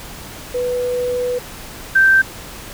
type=tone pair in turn; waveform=sine; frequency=493.9 / 1563.1 Hz; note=B4 / G6; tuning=0 / -5 cents; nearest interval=octave + minor sixth; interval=1995 cents; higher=second; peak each=-17 / -8 dBFS; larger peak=second; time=0.54-1.39 / 1.95-2.22 s; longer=first; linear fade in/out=10 ms; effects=pink hiss -34 dBFS RMS until 2.73 s